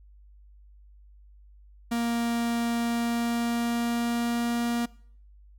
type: tone with pitch glide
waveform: 45% pulse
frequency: 234.3 to 236.6 Hz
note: A#3 to A#3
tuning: +9 to +26 cents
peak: -25 dBFS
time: 1.91-4.86 s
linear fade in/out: 10 ms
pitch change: +17 cents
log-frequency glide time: 2.77-4.62 s
effects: noise-tail reverb RT60 0.6 s tail -23 dB re dry + added 50 Hz sine -50 dBFS peak until 5.58 s